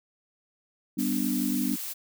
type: chord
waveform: sine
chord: G major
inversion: none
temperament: equal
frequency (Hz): 196 / 246.9 / 293.7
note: G3 / B3 / D4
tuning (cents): 0 / 0 / 0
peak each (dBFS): -31 / -28 / -30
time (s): 0.97-1.76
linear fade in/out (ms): 10
type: noise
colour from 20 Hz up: blue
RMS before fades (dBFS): -35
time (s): 0.98-1.94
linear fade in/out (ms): 20
effects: none